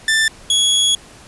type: tone pair in turn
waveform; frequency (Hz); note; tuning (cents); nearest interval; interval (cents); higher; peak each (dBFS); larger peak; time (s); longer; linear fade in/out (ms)
sawtooth; 1774 / 3349; A6 / G#7; +14 / +14; major seventh; 1100; second; -9; neither; 0.08-0.28 / 0.5-0.95; second; 2
effects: pink hiss -42 dBFS RMS until 1.27 s + resampled to 24000 Hz